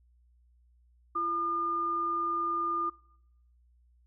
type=tone pair together; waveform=sine; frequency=339.5 / 1210 Hz; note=F4 / D#6; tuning=-49 / -49 cents; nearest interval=octave + minor seventh; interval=2200 cents; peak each=-39 / -28 dBFS; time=1.15-2.9 s; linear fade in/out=10 ms; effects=noise-tail reverb RT60 0.8 s tail -23 dB re dry + added 60 Hz sine -61 dBFS peak until 4.06 s